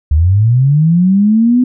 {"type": "linear sweep", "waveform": "sine", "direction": "up", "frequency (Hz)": [70.6, 254.1], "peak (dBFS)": -6, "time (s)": [0.11, 1.64], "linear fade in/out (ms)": 5, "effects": []}